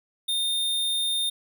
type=tone; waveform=square; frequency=3638 Hz; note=A#7; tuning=43 cents flat; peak=-24 dBFS; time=0.28-1.3 s; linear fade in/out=10 ms; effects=none